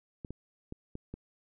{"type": "clicks", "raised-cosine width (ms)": 3, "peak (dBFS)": -27, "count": 5, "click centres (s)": [0.248, 0.306, 0.724, 0.954, 1.14], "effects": []}